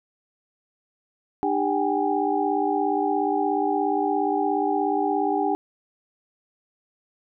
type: tone cluster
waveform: sine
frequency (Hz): 302.5 / 398.7 / 764 / 821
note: D#4 / G4 / G5 / G#5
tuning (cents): -49 / +29 / -45 / -20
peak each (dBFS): -26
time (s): 1.43-5.55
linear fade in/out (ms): 0
effects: none